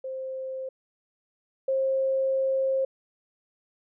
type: tone pair in turn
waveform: sine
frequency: 525 / 532.9 Hz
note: C5 / C5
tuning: +6 / +32 cents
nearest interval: unison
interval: 26 cents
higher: second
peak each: -31 / -22 dBFS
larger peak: second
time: 0.04-0.69 / 1.68-2.85 s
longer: second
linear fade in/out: 5 ms
effects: none